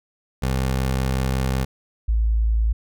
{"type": "tone pair in turn", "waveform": ["20% pulse", "sine"], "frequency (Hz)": [65.41, 55.17], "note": ["C2", "A1"], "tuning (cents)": [0, 5], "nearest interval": "minor third", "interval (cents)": 295, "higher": "first", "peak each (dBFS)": [-15, -16], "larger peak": "first", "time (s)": [[0.42, 1.65], [2.08, 2.73]], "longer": "first", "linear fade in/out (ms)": 10, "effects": []}